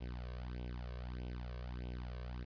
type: tone with flanger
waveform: sawtooth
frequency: 61.2 Hz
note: B1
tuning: 15 cents flat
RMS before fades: -44 dBFS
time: 0-2.45 s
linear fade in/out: 20 ms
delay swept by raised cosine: 0.32 to 1.82 ms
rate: 1.6 Hz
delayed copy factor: +0.95
effects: resampled to 11025 Hz + 11-bit